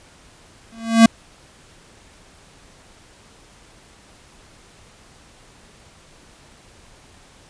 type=tone with exponential growth; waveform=square; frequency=227.1 Hz; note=A#3; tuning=45 cents flat; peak=-4 dBFS; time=0.72-1.06 s; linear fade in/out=5 ms; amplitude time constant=72 ms; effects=pink hiss -49 dBFS RMS until 7.49 s + resampled to 22050 Hz